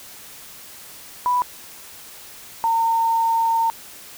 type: tone pair in turn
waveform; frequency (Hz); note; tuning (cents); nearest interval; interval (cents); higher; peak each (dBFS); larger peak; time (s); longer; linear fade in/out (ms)
sine; 987.8 / 912; B5 / A#5; 0 / -38; minor second; 138; first; -16 / -16; neither; 1.26-1.42 / 2.64-3.7; second; 0
effects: white hiss -41 dBFS RMS until 4.17 s